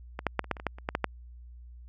clicks, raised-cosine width 0.5 ms, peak -19 / -10 / -10 / -29 / -12 / -28 / -26 / -12 / -30 / -14 / -11 / -10 dBFS, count 12, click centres 0.191 / 0.267 / 0.393 / 0.443 / 0.513 / 0.568 / 0.599 / 0.667 / 0.785 / 0.889 / 0.951 / 1.043 s, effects added 60 Hz sine -45 dBFS peak until 1.88 s

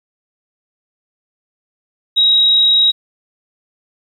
sine tone, 3816 Hz, A#7, 40 cents sharp, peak -8 dBFS, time 2.16-2.92 s, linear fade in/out 20 ms, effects 8-bit

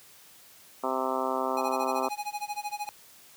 harmonic tone, 130.81 Hz, C3, in tune, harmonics 2 / 3 / 4 / 5 / 6 / 7 / 8 / 9 / 10, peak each -36 / -35 / -35 / -34 / -36 / -34 / -36 / -35 / -39 dBFS, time 0.83-2.09 s, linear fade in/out 10 ms
square tone with tremolo, 830.6 Hz, G#5, in tune, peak -30 dBFS, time 1.57-2.89 s, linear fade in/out 0 ms, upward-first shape sine, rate 13 Hz, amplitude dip 95%
effects white hiss -54 dBFS RMS until 3.36 s + high-pass 80 Hz 12 dB/octave

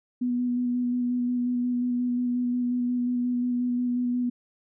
sine tone with vibrato, 245.6 Hz, B3, 9 cents flat, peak -23 dBFS, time 0.21-4.3 s, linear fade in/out 10 ms, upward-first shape square, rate 5.6 Hz, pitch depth 12 cents each way, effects none

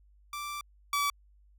sawtooth tone pair in turn, 1172 / 1148.5 Hz, D6 / D6, -4 / -39 cents, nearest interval unison, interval 35 cents, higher first, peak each -32 / -23 dBFS, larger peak second, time 0.33-0.61 / 0.93-1.1 s, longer first, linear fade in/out 2 ms, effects added 50 Hz sine -58 dBFS peak until 1.58 s

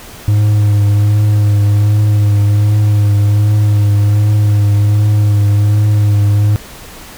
triangle tone with vibrato, 103.83 Hz, G#2, in tune, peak -5 dBFS, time 0.28-6.56 s, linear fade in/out 0 ms, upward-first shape triangle, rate 1.3 Hz, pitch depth 29 cents each way, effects pink hiss -33 dBFS RMS until 7.17 s

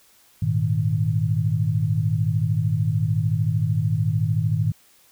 sine chord, Ab suspended second, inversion none, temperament equal with one note detuned, 103.17 / 116.54 / 155.56 Hz, Ab2 / Bb2 / Eb3, -11 / 0 / 0 cents, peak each -23 dBFS, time 0.42-4.72 s, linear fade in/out 5 ms, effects white hiss -56 dBFS RMS until 5.11 s

